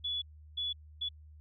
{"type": "tone bursts at uneven times", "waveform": "sine", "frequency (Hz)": 3417, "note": "G#7", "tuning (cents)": 49, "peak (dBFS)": -32, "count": 3, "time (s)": [[0.04, 0.22], [0.57, 0.73], [1.01, 1.09]], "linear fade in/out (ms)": 10, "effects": ["added 76 Hz sine -51 dBFS peak until 1.4 s"]}